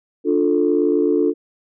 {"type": "chord", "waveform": "sine", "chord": "D minor", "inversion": "none", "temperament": "just", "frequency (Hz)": [293.7, 352.4, 440.5], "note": ["D4", "F4", "A4"], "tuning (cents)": [0, 16, 2], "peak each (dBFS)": -18, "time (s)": [0.24, 1.34], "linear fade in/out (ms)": 50, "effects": ["tanh soft clip ceiling -5 dBFS"]}